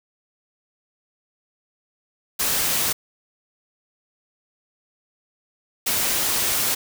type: noise bursts at uneven times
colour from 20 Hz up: white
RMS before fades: -22 dBFS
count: 2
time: 2.39-2.93 / 5.86-6.75 s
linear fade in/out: 10 ms
effects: none